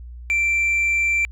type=tone; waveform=sine; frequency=2349 Hz; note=D7; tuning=in tune; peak=-14 dBFS; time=0.3-1.25 s; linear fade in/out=0 ms; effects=tanh soft clip ceiling -16 dBFS + added 60 Hz sine -34 dBFS peak until 1.31 s